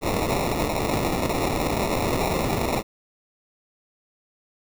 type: noise with sample-and-hold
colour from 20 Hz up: violet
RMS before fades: -24 dBFS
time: 0.01-2.83 s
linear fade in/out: 50 ms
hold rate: 1575 Hz
effects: none